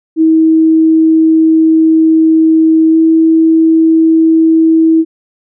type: tone with pitch glide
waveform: sine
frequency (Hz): 320.3 to 323.3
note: E4 to E4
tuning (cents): -50 to -34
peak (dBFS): -4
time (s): 0.16-5.05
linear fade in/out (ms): 50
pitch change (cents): +16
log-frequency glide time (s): 2.9-2.96
effects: none